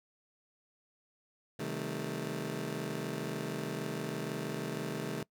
20% pulse chord, A half-diminished seventh, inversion first, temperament just, 132 / 158.4 / 198 / 220 Hz, C3 / Eb3 / G3 / A3, +16 / +31 / +18 / 0 cents, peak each -37 / -35 / -39 / -36 dBFS, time 1.59-5.23 s, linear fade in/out 5 ms, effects noise-tail reverb RT60 0.1 s tail -23 dB re dry

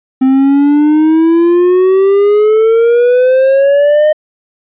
triangle exponential sweep, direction up, 259.9 to 617 Hz, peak -3 dBFS, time 0.21-4.13 s, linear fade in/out 10 ms, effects resampled to 8000 Hz

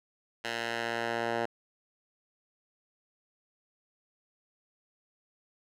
10% pulse tone with band-pass filter sweep, 116.54 Hz, A#2, in tune, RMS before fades -33 dBFS, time 0.44-1.46 s, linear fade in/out 10 ms, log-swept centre 2500 to 940 Hz, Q 0.84, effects none

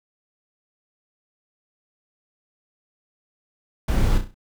brown noise with echo, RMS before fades -19 dBFS, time 3.88-4.18 s, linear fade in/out 5 ms, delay 33 ms, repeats 5, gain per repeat -7 dB, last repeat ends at 4.345 s, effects none

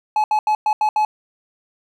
triangle tone bursts at uneven times, 854 Hz, G#5, 48 cents sharp, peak -12 dBFS, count 6, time 0.16-0.24 / 0.31-0.39 / 0.47-0.55 / 0.66-0.73 / 0.81-0.89 / 0.96-1.05 s, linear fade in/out 2 ms, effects none

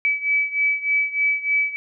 sine beating tone pair, 2292 / 2295.3 Hz, D7 / D7, -43 / -40 cents, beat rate 3.3 Hz, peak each -20 / -23 dBFS, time 0.05-1.76 s, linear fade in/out 0 ms, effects none

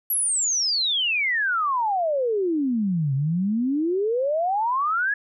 sine exponential two-way sweep, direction down then up, 11840 to 131.6 to 1716 Hz, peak -20 dBFS, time 0.1-5.14 s, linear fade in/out 5 ms, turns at 3.14 s, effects none

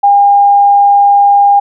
sine tone, 807 Hz, G#5, 50 cents flat, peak -3 dBFS, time 0.03-1.6 s, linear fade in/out 10 ms, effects none

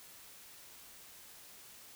silence, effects white hiss -55 dBFS RMS until 1.95 s

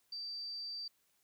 sine tone, 4658 Hz, D8, 15 cents flat, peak -40 dBFS, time 0.12-0.88 s, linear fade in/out 5 ms, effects white hiss -75 dBFS RMS until 1.23 s

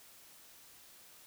silence, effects white hiss -58 dBFS RMS until 1.26 s

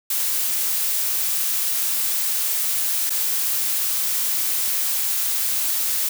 blue noise with dropouts, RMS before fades -22 dBFS, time 0.1-6.09 s, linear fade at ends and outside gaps 5 ms, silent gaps 3.097-3.103 s, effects none

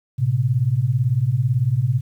sine beating tone pair, 112.6 / 130.6 Hz, A2 / C3, +40 / -3 cents, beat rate 18 Hz, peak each -20 / -18 dBFS, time 0.18-2.01 s, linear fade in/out 20 ms, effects 9-bit

